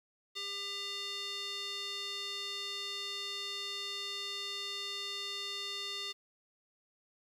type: tone with band-pass filter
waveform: square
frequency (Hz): 400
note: G4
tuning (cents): +35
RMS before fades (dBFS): -40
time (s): 0.35-6.13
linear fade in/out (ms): 20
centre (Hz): 3800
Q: 3.2
effects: 11-bit